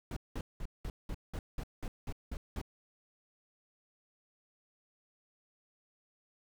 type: noise bursts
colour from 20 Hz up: brown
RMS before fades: -38 dBFS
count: 11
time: 0.11-2.615 s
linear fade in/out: 2 ms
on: 55 ms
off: 190 ms
effects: none